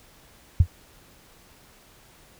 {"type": "tone with exponential decay", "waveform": "sine", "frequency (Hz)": 85.7, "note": "F2", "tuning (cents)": -32, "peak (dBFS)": -9, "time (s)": [0.6, 0.67], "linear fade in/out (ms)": 5, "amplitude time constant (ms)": 15, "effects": ["pink hiss -54 dBFS RMS until 2.39 s"]}